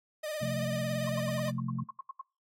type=tone with vibrato; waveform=45% pulse; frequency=610 Hz; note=D#5; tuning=34 cents flat; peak=-34 dBFS; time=0.23-1.51 s; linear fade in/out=10 ms; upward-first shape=sine; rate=18 Hz; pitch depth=57 cents each way
type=chord; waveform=sine; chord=F major; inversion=second; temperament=equal; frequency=130.81 / 174.61 / 220 Hz; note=C3 / F3 / A3; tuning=0 / 0 / 0 cents; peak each=-34 / -38 / -37 dBFS; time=0.41-1.84 s; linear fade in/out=10 ms
type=click; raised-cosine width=2 ms; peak=-39 dBFS; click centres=0.435 s
type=tone bursts; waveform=sine; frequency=1070 Hz; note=C6; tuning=38 cents sharp; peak=-37 dBFS; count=12; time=1.07-2.214 s; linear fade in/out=5 ms; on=22 ms; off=80 ms
effects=noise-tail reverb RT60 0.3 s tail -23 dB re dry + AAC 48 kbps